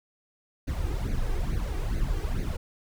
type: noise with flanger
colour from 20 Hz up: brown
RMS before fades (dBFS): -28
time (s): 0.67-2.57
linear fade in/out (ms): 10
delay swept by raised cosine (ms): 0.46 to 2.56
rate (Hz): 2.3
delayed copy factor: +0.75
effects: none